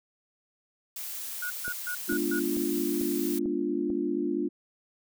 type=noise; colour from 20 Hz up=blue; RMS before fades=-37 dBFS; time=0.96-3.39 s; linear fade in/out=5 ms
type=tone bursts; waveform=sine; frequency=1454 Hz; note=F#6; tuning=31 cents flat; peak=-31 dBFS; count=5; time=1.42-2.395 s; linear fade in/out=5 ms; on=83 ms; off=140 ms
type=click train; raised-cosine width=2 ms; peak=-28 dBFS; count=6; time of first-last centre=1.68-3.902 s; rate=2.25 Hz
type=chord; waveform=sine; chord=G# diminished seventh; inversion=none; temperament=equal with one note detuned; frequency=207.7 / 243.5 / 293.7 / 349.2 Hz; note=G#3 / B3 / D4 / F4; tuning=0 / -24 / 0 / 0 cents; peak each=-36 / -34 / -30 / -30 dBFS; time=2.08-4.49 s; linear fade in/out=20 ms
effects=none